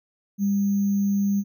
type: tone with sample-and-hold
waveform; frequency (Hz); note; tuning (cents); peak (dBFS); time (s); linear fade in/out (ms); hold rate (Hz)
sine; 200.1; G3; +36; -19; 0.38-1.44; 50; 6300
effects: none